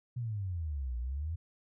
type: exponential two-way sweep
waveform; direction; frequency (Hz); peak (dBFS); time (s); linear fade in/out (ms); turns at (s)
sine; down then up; 125.6 to 58.27 to 85.9; -33; 0.16-1.36; 10; 0.98
effects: none